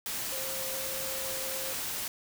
sine tone in noise, 530 Hz, C5, 22 cents sharp, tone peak -40 dBFS, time 0.32-1.73 s, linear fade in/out 2 ms, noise white, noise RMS -35 dBFS, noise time 0.06-2.08 s, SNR -8 dB, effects none

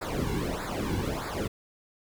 brown noise with flanger, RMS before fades -31 dBFS, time 0.01-1.48 s, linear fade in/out 10 ms, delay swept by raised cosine 0.33 to 1.63 ms, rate 1.6 Hz, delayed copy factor -0.9, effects none

